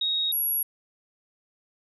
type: tone pair in turn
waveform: sine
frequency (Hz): 3765 / 11318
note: A#7 / F9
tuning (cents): +16 / +22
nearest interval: octave + perfect fifth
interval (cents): 1906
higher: second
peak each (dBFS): -23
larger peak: neither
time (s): 0.01-0.32 / 0.32-0.63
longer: neither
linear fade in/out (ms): 5
effects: none